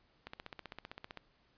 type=click train; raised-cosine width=0.3 ms; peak=-28 dBFS; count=15; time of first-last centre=0.27-1.173 s; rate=15.5 Hz; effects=pink hiss -71 dBFS RMS until 1.57 s + resampled to 11025 Hz